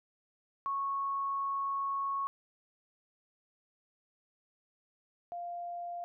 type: tone pair in turn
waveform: sine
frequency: 1103 / 696.9 Hz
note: C#6 / F5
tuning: -9 / -4 cents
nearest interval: minor sixth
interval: 795 cents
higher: first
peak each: -31 / -37 dBFS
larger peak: first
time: 0.66-2.27 / 5.32-6.04 s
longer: first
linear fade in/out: 0 ms
effects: none